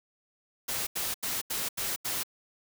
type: noise bursts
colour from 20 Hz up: white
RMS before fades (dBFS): -32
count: 6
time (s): 0.68-2.235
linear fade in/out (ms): 10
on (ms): 190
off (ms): 83
effects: none